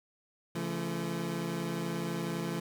25% pulse chord, Db augmented, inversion none, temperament equal with one note detuned, 138.59 / 170.53 / 220 Hz, Db3 / F3 / A3, 0 / -41 / 0 cents, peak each -37 / -31 / -35 dBFS, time 0.55-2.6 s, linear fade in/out 5 ms, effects none

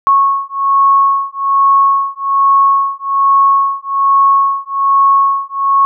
sine beating tone pair, 1100 / 1101.2 Hz, C#6 / C#6, -14 / -12 cents, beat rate 1.2 Hz, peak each -11 dBFS, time 0.07-5.85 s, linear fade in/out 0 ms, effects none

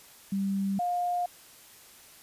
sine tone pair in turn, 196 / 709 Hz, G3 / F5, 0 / +26 cents, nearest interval octave + minor seventh, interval 2226 cents, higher second, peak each -26 dBFS, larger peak neither, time 0.32-0.79 / 0.79-1.26 s, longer neither, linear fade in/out 5 ms, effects white hiss -53 dBFS RMS until 2.22 s + resampled to 32000 Hz

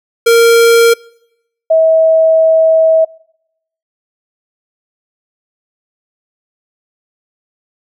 square / sine tone pair in turn, 463.9 / 644.4 Hz, A#4 / E5, -8 / -39 cents, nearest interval tritone, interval 569 cents, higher second, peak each -5 dBFS, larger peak neither, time 0.26-0.94 / 1.7-3.05 s, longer second, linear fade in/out 10 ms, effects noise-tail reverb RT60 0.8 s tail -25 dB re dry

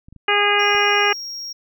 clicks, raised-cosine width 5 ms, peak -30 dBFS, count 4, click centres 0.085 / 0.126 / 0.163 / 0.749 s
harmonic tone, 410 Hz, G#4, 22 cents flat, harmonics 1 / 2 / 3 / 4 / 5 / 6 / 7, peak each -22 / -22 / -22 / -22 / -22 / -22 / -22 dBFS, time 0.28-1.13 s, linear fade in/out 5 ms
triangle tone, 5588 Hz, F8, in tune, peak -27 dBFS, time 0.59-1.53 s, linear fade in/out 10 ms
effects none

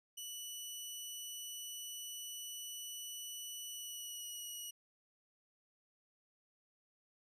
15% pulse tone with pitch glide, 2960 to 2913 Hz, F#7 to F#7, 0 to -28 cents, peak -37 dBFS, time 0.17-4.71 s, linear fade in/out 10 ms, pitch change -28 cents, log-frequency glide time 3.68-4.47 s, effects none

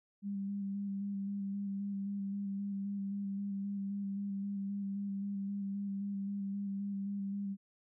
sine tone with vibrato, 198.9 Hz, G3, 25 cents sharp, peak -35 dBFS, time 0.22-7.57 s, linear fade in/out 50 ms, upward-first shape square, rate 3.8 Hz, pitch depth 17 cents each way, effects none

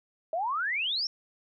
sine exponential sweep, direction up, 623 to 5588 Hz, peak -27 dBFS, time 0.33-1.07 s, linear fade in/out 2 ms, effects none

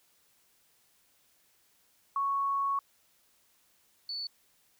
sine tone pair in turn, 1108.7 / 4468 Hz, C#6 / C#8, 0 / +13 cents, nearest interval 2 octaves, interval 2413 cents, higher second, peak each -27 / -34 dBFS, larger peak first, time 2.16-2.79 / 4.09-4.27 s, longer first, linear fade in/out 2 ms, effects white hiss -68 dBFS RMS until 4.79 s

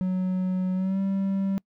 triangle tone with pitch glide, 185 to 194.53 Hz, F#3 to G3, 0 to -13 cents, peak -21 dBFS, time 0.01-1.58 s, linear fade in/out 0 ms, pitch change +87 cents, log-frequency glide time 0.74-1 s, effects noise-tail reverb RT60 0.1 s tail -26 dB re dry

